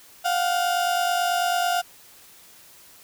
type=tone pair together; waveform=35% pulse; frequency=704.9 / 754 Hz; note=F5 / F#5; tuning=+16 / +32 cents; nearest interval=minor second; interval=116 cents; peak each=-20 / -26 dBFS; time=0.24-1.82 s; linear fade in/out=20 ms; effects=white hiss -50 dBFS RMS until 3.03 s